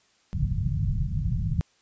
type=low-pass noise; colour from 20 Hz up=white; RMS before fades=-26 dBFS; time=0.33-1.61 s; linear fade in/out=0 ms; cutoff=170 Hz; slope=48 dB/octave; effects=white hiss -64 dBFS RMS until 1.81 s + resampled to 16000 Hz